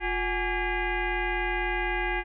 sine tone with frequency modulation, 838 Hz, G#5, 15 cents sharp, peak -25 dBFS, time 0-2.24 s, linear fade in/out 50 ms, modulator 398 Hz, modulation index 3.8, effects none

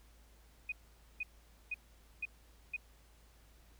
sine tone bursts, 2489 Hz, D#7, in tune, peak -35 dBFS, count 5, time 0.69-2.765 s, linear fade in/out 5 ms, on 31 ms, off 480 ms, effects added 55 Hz sine -61 dBFS peak until 3.79 s + pink hiss -67 dBFS RMS until 3.79 s

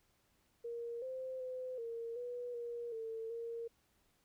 sine tone with pitch steps, 469.6 / 519 / 510 / 462 / 487.8 / 473.6 / 449 / 463.7 Hz, A#4 / C5 / C5 / A#4 / B4 / A#4 / A4 / A#4, +13 / -14 / -44 / -16 / -21 / +27 / +35 / -9 cents, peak -40 dBFS, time 0.64-3.68 s, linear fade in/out 10 ms, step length 380 ms, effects pink hiss -75 dBFS RMS until 4.24 s

